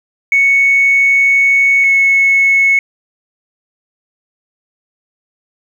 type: tone pair in turn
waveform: sine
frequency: 2217 / 2197 Hz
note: C#7 / C#7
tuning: 0 / -16 cents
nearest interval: unison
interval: 16 cents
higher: first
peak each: -6 dBFS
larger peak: neither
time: 0.32-1.84 / 1.84-2.79 s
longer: first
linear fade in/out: 2 ms
effects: tanh soft clip ceiling -2 dBFS + 7-bit